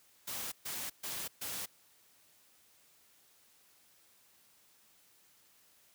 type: noise bursts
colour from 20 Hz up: white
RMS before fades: -40 dBFS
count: 4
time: 0.27-1.66 s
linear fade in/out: 10 ms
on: 250 ms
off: 130 ms
effects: white hiss -66 dBFS RMS until 5.94 s + high-pass 60 Hz 12 dB/octave